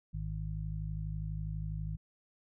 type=harmonic tone; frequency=52.2 Hz; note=G#1; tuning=10 cents sharp; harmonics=1 / 2 / 3; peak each=-38 / -41 / -39 dBFS; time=0.13-1.97 s; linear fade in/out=20 ms; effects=none